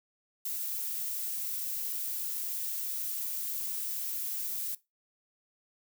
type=noise; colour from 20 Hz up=violet; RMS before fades=-35 dBFS; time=0.45-4.75 s; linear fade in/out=5 ms; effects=noise-tail reverb RT60 0.2 s tail -18 dB re dry